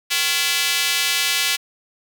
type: tone with high-pass filter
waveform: square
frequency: 155 Hz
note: D#3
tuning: 6 cents flat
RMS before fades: -20 dBFS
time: 0.1-1.57 s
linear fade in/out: 20 ms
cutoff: 2700 Hz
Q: 1.3
effects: none